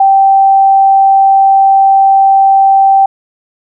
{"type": "tone", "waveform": "sine", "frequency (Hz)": 780, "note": "G5", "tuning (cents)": -9, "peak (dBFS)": -3, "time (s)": [0, 3.06], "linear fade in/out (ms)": 5, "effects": []}